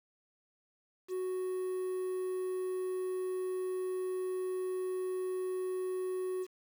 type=tone with quantisation; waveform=triangle; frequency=370 Hz; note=F#4; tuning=in tune; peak=-31 dBFS; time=1.08-6.47 s; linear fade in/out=50 ms; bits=9; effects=none